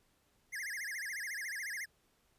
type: tone with vibrato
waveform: square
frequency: 1867 Hz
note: A#6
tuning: 2 cents sharp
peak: -39 dBFS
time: 0.52-1.86 s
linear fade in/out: 20 ms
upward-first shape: sine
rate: 14 Hz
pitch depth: 240 cents each way
effects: pink hiss -73 dBFS RMS until 2.38 s + resampled to 32000 Hz